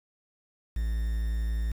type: tone with quantisation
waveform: triangle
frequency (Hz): 55.8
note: A1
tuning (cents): +25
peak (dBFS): -24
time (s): 0.76-1.72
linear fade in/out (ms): 5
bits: 8
effects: none